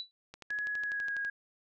sine tone with exponential decay, 3951 Hz, B7, in tune, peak -33 dBFS, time 0-0.11 s, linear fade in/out 0 ms, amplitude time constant 23 ms
click train, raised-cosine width 0.2 ms, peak -29 dBFS, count 12, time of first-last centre 0.34-1.249 s, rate 12.1 Hz
sine tone with pitch glide, 1680 to 1640.7 Hz, G#6 to G#6, +19 to -22 cents, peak -32 dBFS, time 0.5-1.3 s, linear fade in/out 5 ms, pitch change -41 cents, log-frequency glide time 0.79-1.16 s
effects none

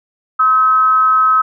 sine tone with amplitude modulation, 1281 Hz, E6, 50 cents flat, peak -6 dBFS, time 0.39-1.42 s, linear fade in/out 10 ms, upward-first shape sine, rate 251 Hz, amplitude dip 45%, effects none

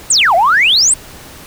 sine exponential two-way sweep, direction down then up, 8870 to 651 to 8870 Hz, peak -6 dBFS, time 0.1-0.94 s, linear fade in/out 5 ms, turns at 0.35 s, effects tanh soft clip ceiling -2 dBFS + pink hiss -35 dBFS RMS until 1.46 s

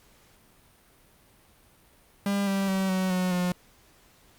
45% pulse tone with pitch steps, 200 / 195.66 / 191.41 / 187.25 / 183.19 / 179.21 Hz, G3 / G3 / G3 / F#3 / F#3 / F3, +35 / -3 / -41 / +21 / -17 / +45 cents, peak -24 dBFS, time 2.26-3.52 s, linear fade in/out 2 ms, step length 210 ms, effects pink hiss -59 dBFS RMS until 4.38 s + Opus 48 kbps

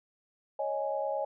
sine chord, C# suspended second, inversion none, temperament just, 554.4 / 623.7 / 831.5 Hz, C#5 / D#5 / G#5, 0 / +4 / +2 cents, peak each -33 / -34 / -35 dBFS, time 0.59-1.25 s, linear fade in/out 5 ms, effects none

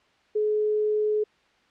sine tone, 424.9 Hz, G#4, 40 cents sharp, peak -21 dBFS, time 0.35-1.24 s, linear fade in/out 10 ms, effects white hiss -62 dBFS RMS until 1.7 s + low-pass 3000 Hz 12 dB/octave

